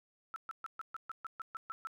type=tone bursts; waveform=sine; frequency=1323 Hz; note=E6; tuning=6 cents sharp; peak=-38 dBFS; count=11; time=0.34-1.871 s; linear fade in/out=0 ms; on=21 ms; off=130 ms; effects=none

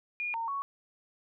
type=tone with pitch steps; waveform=sine; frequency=2431 / 915 / 1113 Hz; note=D#7 / A#5 / C#6; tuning=-41 / -32 / +7 cents; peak=-31 dBFS; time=0.2-0.62 s; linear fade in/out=0 ms; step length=140 ms; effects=none

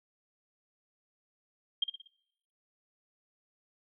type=tone with echo; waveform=sine; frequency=3205 Hz; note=G7; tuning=38 cents sharp; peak=-24 dBFS; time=1.82-1.84 s; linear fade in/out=5 ms; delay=59 ms; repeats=4; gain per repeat=-7 dB; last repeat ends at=2.076 s; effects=noise-tail reverb RT60 0.8 s tail -24 dB re dry

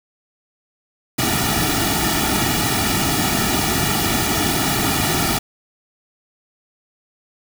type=noise with comb filter; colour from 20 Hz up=pink; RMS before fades=-19 dBFS; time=1.18-5.39 s; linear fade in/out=10 ms; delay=1.9 ms; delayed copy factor=-1; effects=none

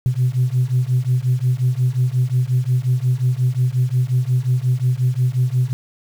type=beating tone pair; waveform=sine; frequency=123.6 / 129.2 Hz; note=B2 / C3; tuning=+2 / -21 cents; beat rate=5.6 Hz; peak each=-17 / -17 dBFS; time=0.06-5.73 s; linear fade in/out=0 ms; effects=tanh soft clip ceiling -9 dBFS + 7-bit

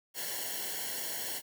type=noise with comb filter; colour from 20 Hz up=white; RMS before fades=-37 dBFS; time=0.14-1.42 s; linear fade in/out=50 ms; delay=0.81 ms; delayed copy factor=-0.85; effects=none

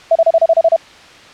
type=tone bursts; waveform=sine; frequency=659.3 Hz; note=E5; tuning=in tune; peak=-6 dBFS; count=9; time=0.11-0.763 s; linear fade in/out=5 ms; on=45 ms; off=31 ms; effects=white hiss -39 dBFS RMS until 1.33 s + low-pass 4000 Hz 12 dB/octave

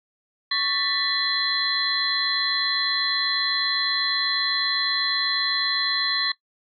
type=tone cluster; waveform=sine; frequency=1114 / 1776 / 1967 / 3379 / 4086 Hz; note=C#6 / A6 / B6 / G#7 / C8; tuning=+8 / +16 / -7 / +29 / -42 cents; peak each=-31 / -30 / -30 / -31 / -23 dBFS; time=0.51-6.32 s; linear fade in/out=5 ms; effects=noise-tail reverb RT60 0.1 s tail -19 dB re dry

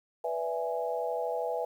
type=chord; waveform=sine; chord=E dominant seventh; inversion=second; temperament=equal; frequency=493.9 / 587.3 / 659.3 / 830.6 Hz; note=B4 / D5 / E5 / G#5; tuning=0 / 0 / 0 / 0 cents; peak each=-33 / -39 / -34 / -36 dBFS; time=0.24-1.65 s; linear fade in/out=5 ms; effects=10-bit

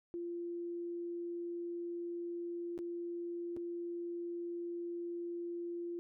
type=tone with dropouts; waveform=sine; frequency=344.8 Hz; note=F4; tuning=22 cents flat; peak=-38 dBFS; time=0.14-5.99 s; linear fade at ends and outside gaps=0 ms; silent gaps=2.778-2.789 / 3.565-3.571 s; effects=none

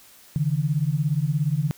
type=beating tone pair; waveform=sine; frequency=140.6 / 157.6 Hz; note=C#3 / D#3; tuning=+25 / +23 cents; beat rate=17 Hz; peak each=-23 / -23 dBFS; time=0.36-1.71 s; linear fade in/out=0 ms; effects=white hiss -51 dBFS RMS until 1.77 s

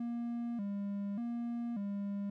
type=tone with vibrato; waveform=triangle; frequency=217.9 Hz; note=A3; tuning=17 cents flat; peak=-33 dBFS; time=0-2.3 s; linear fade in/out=5 ms; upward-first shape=square; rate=0.85 Hz; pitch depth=140 cents each way; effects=none

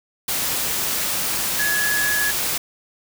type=tone in noise; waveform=sine; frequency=1688 Hz; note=G#6; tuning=28 cents sharp; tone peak=-20 dBFS; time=1.59-2.31 s; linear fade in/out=5 ms; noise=white; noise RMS=-23 dBFS; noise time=0.28-2.58 s; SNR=0 dB; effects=none

